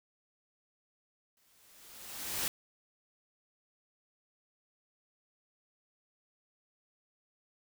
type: noise with exponential growth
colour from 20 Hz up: white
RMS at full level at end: -32 dBFS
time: 1.37-2.48 s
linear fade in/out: 1 ms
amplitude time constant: 240 ms
effects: none